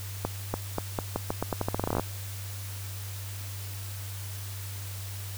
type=accelerating click train; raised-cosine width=1 ms; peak=-13 dBFS; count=20; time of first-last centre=0.25-1.996 s; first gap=290 ms; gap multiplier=0.84; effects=added 98 Hz sine -36 dBFS peak until 5.37 s + white hiss -43 dBFS RMS until 5.37 s